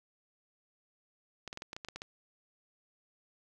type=clicks; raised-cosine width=0.2 ms; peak=-24 dBFS; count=10; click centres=1.477 / 1.529 / 1.574 / 1.621 / 1.731 / 1.765 / 1.848 / 1.886 / 1.96 / 2.019 s; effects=none